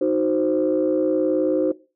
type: chord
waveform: sine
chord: C diminished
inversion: first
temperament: equal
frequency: 311.1 / 370 / 523.3 Hz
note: Eb4 / Gb4 / C5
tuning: 0 / 0 / 0 cents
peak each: -21 dBFS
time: 0.01-1.72 s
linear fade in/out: 5 ms
effects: noise-tail reverb RT60 0.3 s tail -18 dB re dry + tanh soft clip ceiling -10 dBFS